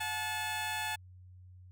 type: tone pair together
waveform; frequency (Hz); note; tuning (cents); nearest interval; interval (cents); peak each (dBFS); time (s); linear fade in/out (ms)
15% pulse; 725.3 / 866; F#5 / A5; -35 / -28; minor third; 307; -36 / -28; 0-0.96; 10
effects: added 91 Hz sine -51 dBFS peak until 1.71 s